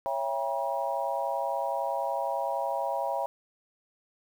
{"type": "chord", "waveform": "sine", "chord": "C# diminished seventh", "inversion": "none", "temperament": "just", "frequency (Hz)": [554.4, 665.2, 798.3, 957.9], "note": ["C#5", "E5", "G5", "Bb5"], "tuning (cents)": [0, 16, 31, 47], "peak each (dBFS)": -33, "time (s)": [0.06, 3.26], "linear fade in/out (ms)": 0, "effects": ["9-bit"]}